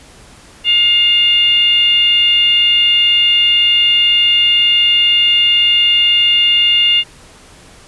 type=tone with frequency modulation; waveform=sine; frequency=2821 Hz; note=F7; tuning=17 cents sharp; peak=-8 dBFS; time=0.64-7.04 s; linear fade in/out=50 ms; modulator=696 Hz; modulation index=0.55; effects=pink hiss -41 dBFS RMS until 7.87 s + resampled to 24000 Hz